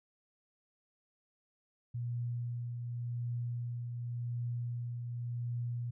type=tone with tremolo; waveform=sine; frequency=120 Hz; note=B2; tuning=49 cents flat; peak=-33 dBFS; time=1.94-5.91 s; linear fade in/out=10 ms; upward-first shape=triangle; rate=0.89 Hz; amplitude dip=40%; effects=none